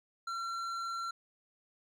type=tone with hard clipping; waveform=sine; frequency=1361 Hz; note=F6; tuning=45 cents flat; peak=-37 dBFS; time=0.27-1.11 s; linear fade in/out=5 ms; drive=9 dB; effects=none